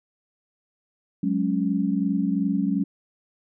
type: chord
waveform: sine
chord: F# suspended second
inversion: none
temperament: equal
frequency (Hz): 185 / 207.7 / 277.2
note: F#3 / G#3 / C#4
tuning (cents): 0 / 0 / 0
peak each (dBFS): -25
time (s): 1.23-2.84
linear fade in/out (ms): 5
effects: none